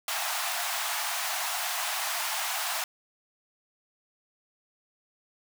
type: high-pass noise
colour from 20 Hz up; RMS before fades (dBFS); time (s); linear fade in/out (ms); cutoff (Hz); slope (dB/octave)
pink; -31; 0.08-2.84; 2; 650; 96
effects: none